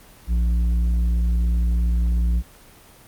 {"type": "tone with tanh clipping", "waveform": "triangle", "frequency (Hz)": 58.5, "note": "A#1", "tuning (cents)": 7, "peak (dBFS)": -18, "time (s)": [0.27, 2.43], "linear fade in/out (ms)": 50, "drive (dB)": 11, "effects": ["pink hiss -48 dBFS RMS until 3.07 s", "Opus 24 kbps"]}